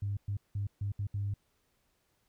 sine tone bursts at uneven times, 100.7 Hz, G2, 47 cents sharp, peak -30 dBFS, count 6, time 0.02-0.17 / 0.28-0.37 / 0.55-0.67 / 0.81-0.92 / 0.99-1.07 / 1.14-1.34 s, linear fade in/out 5 ms, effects tanh soft clip ceiling -26 dBFS + pink hiss -75 dBFS RMS until 2.28 s

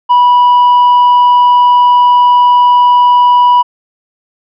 sine tone with tanh clipping, 980 Hz, B5, 14 cents flat, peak -4 dBFS, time 0.09-3.63 s, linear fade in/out 20 ms, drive 2 dB, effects none

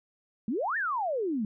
sine exponential two-way sweep, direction up then down, 200 to 1864.7 to 200 Hz, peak -27 dBFS, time 0.48-1.45 s, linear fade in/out 2 ms, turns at 0.77 s, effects none

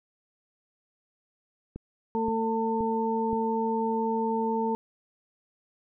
click train, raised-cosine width 3 ms, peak -24 dBFS, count 4, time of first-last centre 1.76-3.331 s, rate 1.91 Hz
harmonic tone, 224.5 Hz, A3, 35 cents sharp, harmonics 1 / 2 / 4, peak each -29 / -29 / -29 dBFS, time 2.15-4.75 s, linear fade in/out 0 ms
effects none

